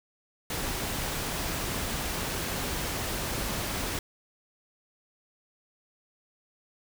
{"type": "noise", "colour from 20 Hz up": "pink", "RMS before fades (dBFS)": -32, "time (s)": [0.5, 3.99], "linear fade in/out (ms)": 2, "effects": []}